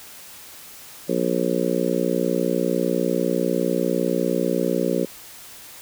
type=harmonic tone; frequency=60 Hz; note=B1; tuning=49 cents flat; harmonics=3 / 4 / 5 / 6 / 7 / 8 / 9; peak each=-27 / -27 / -27 / -27 / -27 / -27 / -27 dBFS; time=1.08-5.06 s; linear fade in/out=20 ms; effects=white hiss -42 dBFS RMS until 5.81 s